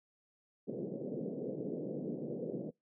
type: band-pass noise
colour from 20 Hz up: white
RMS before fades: -40 dBFS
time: 0.67-2.71 s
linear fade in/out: 20 ms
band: 140 to 520 Hz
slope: 48 dB/octave
effects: noise-tail reverb RT60 0.2 s tail -25 dB re dry